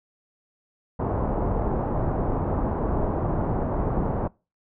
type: low-pass noise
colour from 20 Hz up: pink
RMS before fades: -25 dBFS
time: 0.99-4.28 s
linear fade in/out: 10 ms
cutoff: 970 Hz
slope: 24 dB/octave
effects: noise-tail reverb RT60 0.3 s tail -24 dB re dry